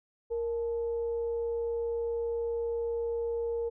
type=tone with frequency modulation; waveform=sine; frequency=466.2 Hz; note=A#4; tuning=in tune; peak=-29 dBFS; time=0.3-3.7 s; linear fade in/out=20 ms; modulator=404 Hz; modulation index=0.21; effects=none